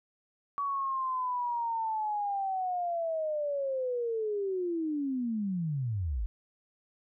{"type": "linear sweep", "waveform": "sine", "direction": "down", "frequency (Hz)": [1136, 45.51], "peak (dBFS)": -29, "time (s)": [0.58, 6.26], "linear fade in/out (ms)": 0, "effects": []}